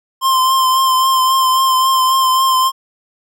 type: tone with vibrato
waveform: square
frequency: 1046.5 Hz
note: C6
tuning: in tune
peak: -11 dBFS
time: 0.21-2.72 s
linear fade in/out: 50 ms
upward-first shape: triangle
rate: 3.7 Hz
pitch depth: 30 cents each way
effects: none